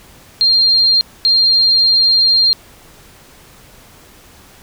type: tone bursts at uneven times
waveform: sine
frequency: 4196 Hz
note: C8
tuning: 4 cents sharp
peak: -8 dBFS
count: 2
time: 0.41-1.01 / 1.25-2.53 s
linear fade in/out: 0 ms
effects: pink hiss -43 dBFS RMS until 4.62 s